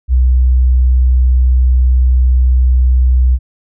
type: tone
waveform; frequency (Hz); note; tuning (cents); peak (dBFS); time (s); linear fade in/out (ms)
sine; 63; B1; +35; -6; 0.08-3.39; 50
effects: none